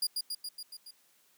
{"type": "tone with echo", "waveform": "sawtooth", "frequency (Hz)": 4842, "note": "D#8", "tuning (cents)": -48, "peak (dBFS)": -25, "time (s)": [0.02, 0.07], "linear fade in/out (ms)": 5, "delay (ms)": 140, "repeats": 6, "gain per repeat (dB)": -3, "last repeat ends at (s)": 0.91, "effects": ["white hiss -67 dBFS RMS until 1.37 s", "high-pass 150 Hz 12 dB/octave"]}